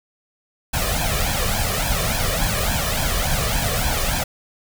pink noise with flanger, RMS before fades -21 dBFS, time 0.73-4.24 s, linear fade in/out 10 ms, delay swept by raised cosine 1.2 to 1.71 ms, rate 3.5 Hz, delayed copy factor +0.8, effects none

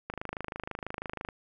click train, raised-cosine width 0.5 ms, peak -20 dBFS, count 32, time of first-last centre 0.1-1.288 s, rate 26.1 Hz, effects none

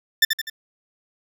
20% pulse tone with echo, 1782 Hz, A6, 22 cents sharp, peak -7 dBFS, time 0.22-0.25 s, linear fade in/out 5 ms, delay 83 ms, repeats 3, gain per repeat -6 dB, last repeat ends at 0.499 s, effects none

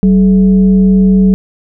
sine tone with frequency modulation, 190.4 Hz, F#3, 50 cents sharp, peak -4 dBFS, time 0.03-1.34 s, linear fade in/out 0 ms, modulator 238 Hz, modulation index 0.41, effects none

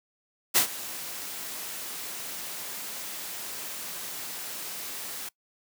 white noise with ADSR envelope, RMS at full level -19 dBFS, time 0.54-5.29 s, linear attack 26 ms, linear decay 100 ms, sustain -18 dB, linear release 6 ms, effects noise-tail reverb RT60 0.1 s tail -22 dB re dry + high-pass 150 Hz 12 dB/octave

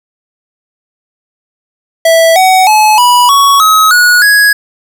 square tone with pitch steps, 657 / 750.3 / 857 / 978.7 / 1117.8 / 1276.6 / 1458 / 1665.1 Hz, E5 / F#5 / A5 / B5 / C#6 / D#6 / F#6 / G#6, -6 / +24 / -46 / -16 / +14 / +44 / -26 / +4 cents, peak -4 dBFS, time 2.05-4.53 s, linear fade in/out 5 ms, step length 310 ms, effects none

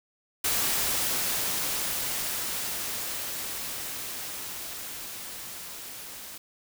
white noise with level ramp, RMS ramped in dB -26 to -42 dBFS, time 0.44-6.38 s, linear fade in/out 5 ms, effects none

